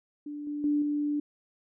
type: tone with level steps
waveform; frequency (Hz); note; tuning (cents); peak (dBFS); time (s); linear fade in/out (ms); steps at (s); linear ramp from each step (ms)
sine; 293.7; D4; 0; -35 / -31 / -23 / -26; 0.26-1.2; 5; 0.47 / 0.64 / 0.82; 2
effects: none